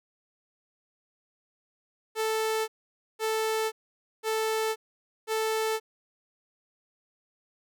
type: tone bursts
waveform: sawtooth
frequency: 440 Hz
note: A4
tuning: in tune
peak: -22 dBFS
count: 4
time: 2.15-5.8 s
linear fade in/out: 50 ms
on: 530 ms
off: 510 ms
effects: none